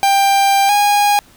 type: tone pair in turn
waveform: 45% pulse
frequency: 791 / 820.7 Hz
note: G5 / G#5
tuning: +15 / -21 cents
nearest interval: minor second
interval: 64 cents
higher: second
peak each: -10 dBFS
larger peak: neither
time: 0.03-0.69 / 0.69-1.19 s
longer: first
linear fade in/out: 0 ms
effects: pink hiss -47 dBFS RMS until 1.36 s